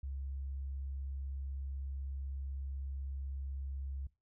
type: tone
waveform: sine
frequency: 68 Hz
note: C#2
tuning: 33 cents flat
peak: -38 dBFS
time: 0.03-4.07 s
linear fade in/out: 5 ms
effects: noise-tail reverb RT60 0.3 s tail -22 dB re dry